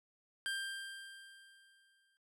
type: tone with exponential decay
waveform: 25% pulse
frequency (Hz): 1586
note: G6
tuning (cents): +20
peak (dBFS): -31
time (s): 0.46-2.17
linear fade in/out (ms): 0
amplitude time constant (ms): 370
effects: noise-tail reverb RT60 0.1 s tail -22 dB re dry + low-pass 12000 Hz 12 dB/octave